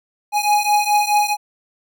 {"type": "beating tone pair", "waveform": "square", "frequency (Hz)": [830.6, 835.3], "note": ["G#5", "G#5"], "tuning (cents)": [0, 10], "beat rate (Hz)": 4.7, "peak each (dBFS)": [-17, -19], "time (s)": [0.32, 1.37], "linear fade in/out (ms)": 50, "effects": []}